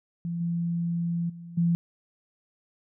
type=tone with level steps; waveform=sine; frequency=170.2 Hz; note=F3; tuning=44 cents flat; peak=-28 / -25 / -39 / -20 dBFS; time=0.25-1.75 s; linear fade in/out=0 ms; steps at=0.4 / 1.29 / 1.57 s; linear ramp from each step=10 ms; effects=none